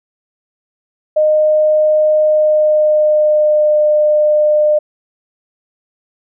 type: tone with pitch glide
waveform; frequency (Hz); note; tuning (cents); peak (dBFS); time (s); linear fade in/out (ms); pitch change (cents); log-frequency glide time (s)
sine; 614 to 603.5; D#5 to D5; -23 to +47; -8; 1.16-4.79; 10; -30; 2.22-3.81
effects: none